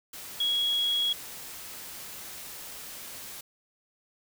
sine tone in noise, 3322 Hz, G#7, in tune, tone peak -24 dBFS, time 0.4-1.13 s, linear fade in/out 5 ms, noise white, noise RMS -42 dBFS, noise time 0.13-3.41 s, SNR +15 dB, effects none

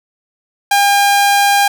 sawtooth tone, 805 Hz, G5, 46 cents sharp, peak -5 dBFS, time 0.71-1.68 s, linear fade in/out 5 ms, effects none

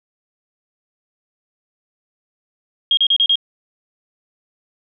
sine tone bursts, 3248 Hz, G#7, 39 cents flat, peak -11 dBFS, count 5, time 2.91-3.356 s, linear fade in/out 2 ms, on 62 ms, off 34 ms, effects none

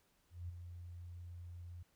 sine tone with ADSR envelope, 87.31 Hz, F2, in tune, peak -40 dBFS, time 0.3-1.83 s, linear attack 190 ms, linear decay 13 ms, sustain -7 dB, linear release 6 ms, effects pink hiss -75 dBFS RMS until 1.95 s

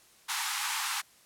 pink high-pass noise, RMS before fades -32 dBFS, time 0.28-1.02 s, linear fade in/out 20 ms, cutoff 810 Hz, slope 96 dB/octave, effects white hiss -60 dBFS RMS until 1.25 s + low-pass 12000 Hz 12 dB/octave

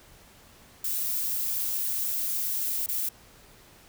violet noise with dropouts, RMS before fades -29 dBFS, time 0.84-3.09 s, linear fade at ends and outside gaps 5 ms, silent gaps 2.863-2.886 s, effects pink hiss -54 dBFS RMS until 3.88 s

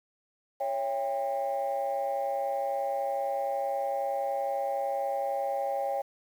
sine chord, C# diminished, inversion none, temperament just, 554.4 / 665.2 / 798.3 Hz, C#5 / E5 / G5, 0 / +16 / +31 cents, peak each -30 / -36 / -30 dBFS, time 0.6-6.02 s, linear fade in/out 10 ms, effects tanh soft clip ceiling -22 dBFS + 9-bit

